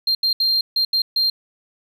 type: tone bursts at uneven times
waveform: sine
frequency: 4186 Hz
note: C8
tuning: in tune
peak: -13 dBFS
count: 6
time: 0.07-0.15 / 0.23-0.33 / 0.4-0.61 / 0.76-0.85 / 0.93-1.02 / 1.16-1.3 s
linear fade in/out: 5 ms
effects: tanh soft clip ceiling -14 dBFS + 9-bit